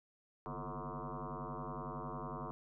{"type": "tone with frequency modulation", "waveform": "sine", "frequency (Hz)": 446, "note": "A4", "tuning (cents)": 23, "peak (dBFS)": -40, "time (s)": [0.46, 2.51], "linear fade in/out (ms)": 0, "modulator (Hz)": 97.9, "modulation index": 7.6, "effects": []}